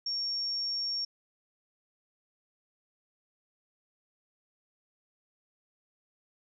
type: tone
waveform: sine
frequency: 5520 Hz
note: F8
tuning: 21 cents flat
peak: -30 dBFS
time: 0.06-1.05 s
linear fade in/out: 5 ms
effects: none